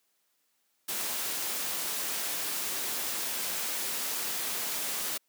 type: noise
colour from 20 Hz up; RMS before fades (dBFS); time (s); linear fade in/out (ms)
white; -33; 0.88-5.18; 10
effects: white hiss -74 dBFS RMS until 5.28 s + high-pass 200 Hz 12 dB/octave